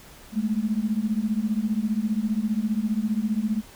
sine beating tone pair, 207.7 / 222.7 Hz, G#3 / A3, 0 / +21 cents, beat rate 15 Hz, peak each -25 dBFS, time 0.32-3.63 s, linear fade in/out 50 ms, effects pink hiss -48 dBFS RMS until 3.75 s

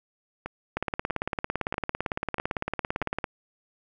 two click trains, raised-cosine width 0.5 ms, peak -12 / -18 dBFS, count 45 / 5, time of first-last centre 0.77-3.242 / 0.46-3.024 s, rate 17.8 / 1.56 Hz, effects none

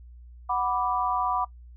sine chord, B minor, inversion second, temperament equal, 740 / 987.8 / 1174.7 Hz, F#5 / B5 / D6, 0 / 0 / 0 cents, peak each -28 dBFS, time 0.49-1.45 s, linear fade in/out 10 ms, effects noise-tail reverb RT60 0.1 s tail -19 dB re dry + added 60 Hz sine -44 dBFS peak until 1.76 s

